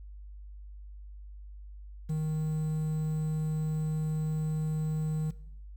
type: tone with quantisation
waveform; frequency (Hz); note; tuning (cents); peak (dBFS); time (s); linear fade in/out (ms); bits
triangle; 155.8; D#3; +3; -26; 2.09-5.31; 10; 9
effects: noise-tail reverb RT60 0.7 s tail -18 dB re dry + added 50 Hz sine -43 dBFS peak until 5.76 s